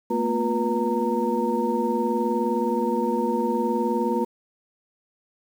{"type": "tone cluster", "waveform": "sine", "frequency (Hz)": [222.8, 242.2, 356, 483.7, 921], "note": ["A3", "B3", "F4", "B4", "A#5"], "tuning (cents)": [22, -34, 33, -36, -21], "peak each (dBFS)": -27, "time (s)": [0.1, 4.25], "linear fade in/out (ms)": 10, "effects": ["tanh soft clip ceiling -9 dBFS", "8-bit"]}